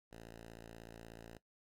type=tone; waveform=5% pulse; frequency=56.5 Hz; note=A1; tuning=47 cents sharp; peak=-40 dBFS; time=0.11-1.38 s; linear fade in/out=10 ms; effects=noise-tail reverb RT60 0.1 s tail -18 dB re dry + AAC 64 kbps